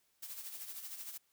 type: noise with tremolo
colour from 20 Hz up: blue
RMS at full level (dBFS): -44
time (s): 0.22-1.18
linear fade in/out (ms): 10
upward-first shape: sine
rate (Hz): 13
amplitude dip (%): 55
effects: white hiss -75 dBFS RMS until 1.32 s